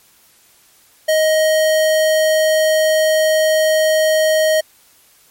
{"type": "tone", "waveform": "square", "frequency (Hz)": 627, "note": "D#5", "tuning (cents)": 13, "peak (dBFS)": -12, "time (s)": [1.08, 4.61], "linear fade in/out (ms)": 10, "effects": ["white hiss -51 dBFS RMS until 5.3 s", "MP3 64 kbps"]}